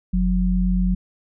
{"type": "tone pair together", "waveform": "sine", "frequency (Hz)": [45.7, 182.8], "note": ["F#1", "F#3"], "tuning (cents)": [-21, -21], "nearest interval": "2 octaves", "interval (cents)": 2400, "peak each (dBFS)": -19, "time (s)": [0.13, 0.95], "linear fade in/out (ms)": 10, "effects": []}